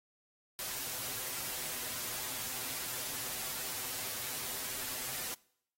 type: noise with comb filter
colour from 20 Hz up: white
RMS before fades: -39 dBFS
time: 0.59-5.34 s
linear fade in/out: 0 ms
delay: 7.9 ms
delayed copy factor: +0.55
effects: noise-tail reverb RT60 0.7 s tail -24 dB re dry + AAC 48 kbps